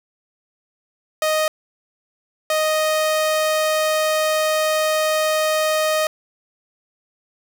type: tone bursts at uneven times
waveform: sawtooth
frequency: 622.3 Hz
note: D#5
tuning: in tune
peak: -13 dBFS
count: 2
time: 1.22-1.48 / 2.5-6.07 s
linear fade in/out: 2 ms
effects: none